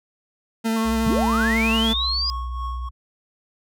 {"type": "tone with vibrato", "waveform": "40% pulse", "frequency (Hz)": 224.6, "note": "A3", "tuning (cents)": 36, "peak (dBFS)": -19, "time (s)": [0.64, 1.94], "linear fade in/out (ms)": 20, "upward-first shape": "sine", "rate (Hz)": 11, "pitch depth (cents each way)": 15}
{"type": "tone with tremolo", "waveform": "triangle", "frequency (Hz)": 1099, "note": "C#6", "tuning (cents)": -15, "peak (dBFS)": -26, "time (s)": [0.76, 2.89], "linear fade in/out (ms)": 5, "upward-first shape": "triangle", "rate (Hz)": 3.3, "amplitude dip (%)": 75}
{"type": "tone with pitch glide", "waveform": "sine", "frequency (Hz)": [61.74, 61.14], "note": ["B1", "B1"], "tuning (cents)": [0, -17], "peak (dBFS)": -26, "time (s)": [0.84, 2.91], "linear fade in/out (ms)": 50, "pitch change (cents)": -17, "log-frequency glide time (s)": [0.96, 2.66]}
{"type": "linear sweep", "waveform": "sine", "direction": "up", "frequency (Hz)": [104.6, 4978], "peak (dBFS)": -21, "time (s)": [1.06, 2.3], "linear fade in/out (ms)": 0}
{"effects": []}